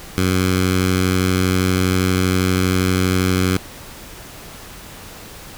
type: tone with notch filter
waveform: 10% pulse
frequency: 92.5 Hz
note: F#2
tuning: in tune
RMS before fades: -17 dBFS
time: 0.18-3.57 s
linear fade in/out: 0 ms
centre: 630 Hz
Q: 0.91
effects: pink hiss -37 dBFS RMS until 5.57 s